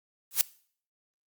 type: noise with exponential growth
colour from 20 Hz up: blue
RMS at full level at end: -17 dBFS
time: 0.31-0.41 s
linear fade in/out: 0 ms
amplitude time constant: 21 ms
effects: noise-tail reverb RT60 0.5 s tail -21 dB re dry + Opus 48 kbps